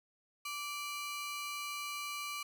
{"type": "ring-modulated tone", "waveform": "sawtooth", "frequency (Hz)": 1760, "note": "A6", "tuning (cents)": 0, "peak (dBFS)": -32, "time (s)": [0.45, 2.43], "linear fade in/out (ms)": 5, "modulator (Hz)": 594, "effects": []}